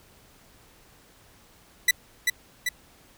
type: tone with echo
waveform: sawtooth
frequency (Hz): 1975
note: B6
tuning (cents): 0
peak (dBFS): -12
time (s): 1.88-1.91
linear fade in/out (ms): 5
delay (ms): 390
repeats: 2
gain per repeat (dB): -4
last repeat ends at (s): 2.69
effects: pink hiss -56 dBFS RMS until 3.17 s